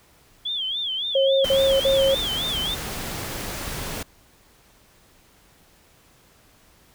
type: tone with vibrato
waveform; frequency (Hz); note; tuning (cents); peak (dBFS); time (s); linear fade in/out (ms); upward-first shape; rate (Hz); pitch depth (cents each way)
sine; 3322; G#7; 0; -24; 0.45-2.75; 10; sine; 3.6; 150
type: tone bursts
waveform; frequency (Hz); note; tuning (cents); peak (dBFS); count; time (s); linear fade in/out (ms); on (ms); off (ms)
sine; 541; C#5; -42; -16; 3; 1.15-2.148; 5; 300; 49
type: noise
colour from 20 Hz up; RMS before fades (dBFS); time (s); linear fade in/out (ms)
pink; -31; 1.44-4.03; 5
effects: pink hiss -56 dBFS RMS until 6.94 s